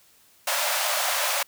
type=high-pass noise; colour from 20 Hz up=pink; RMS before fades=-25 dBFS; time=0.47-1.43 s; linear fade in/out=5 ms; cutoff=550 Hz; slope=96 dB/octave; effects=white hiss -58 dBFS RMS until 1.47 s